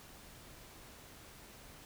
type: silence
effects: pink hiss -55 dBFS RMS until 1.85 s